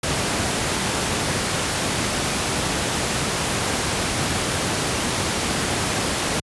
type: noise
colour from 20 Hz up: pink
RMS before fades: -22 dBFS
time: 0.03-6.4 s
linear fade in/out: 5 ms
effects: high-pass 80 Hz 12 dB/octave + resampled to 24000 Hz